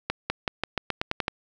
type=accelerating click train; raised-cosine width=0.3 ms; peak=-9 dBFS; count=10; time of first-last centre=0.1-1.281 s; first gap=200 ms; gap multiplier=0.89; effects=none